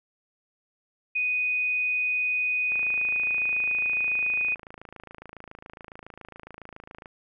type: tone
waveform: sine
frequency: 2489 Hz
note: D#7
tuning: in tune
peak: -23 dBFS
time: 1.15-4.55 s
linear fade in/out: 10 ms
type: click train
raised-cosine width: 0.5 ms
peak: -27 dBFS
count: 119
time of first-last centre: 2.72-7.058 s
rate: 27.2 Hz
effects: none